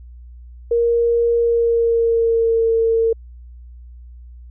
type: tone with pitch glide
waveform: sine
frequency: 469 to 454.1 Hz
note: A#4 to A#4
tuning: +11 to -45 cents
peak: -13 dBFS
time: 0.71-3.13 s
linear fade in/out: 5 ms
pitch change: -56 cents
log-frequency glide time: 1.38-2.7 s
effects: added 60 Hz sine -36 dBFS peak until 4.5 s